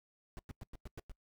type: noise bursts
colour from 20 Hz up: brown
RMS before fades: -45 dBFS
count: 7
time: 0.37-1.117 s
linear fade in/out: 0 ms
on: 21 ms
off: 100 ms
effects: noise-tail reverb RT60 0.1 s tail -25 dB re dry